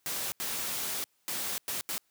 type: noise bursts at uneven times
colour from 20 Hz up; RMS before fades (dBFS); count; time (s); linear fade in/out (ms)
white; -34; 5; 0.06-0.32 / 0.4-1.04 / 1.28-1.58 / 1.68-1.81 / 1.89-1.98; 0
effects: white hiss -72 dBFS RMS until 2.1 s + high-pass 100 Hz 12 dB/octave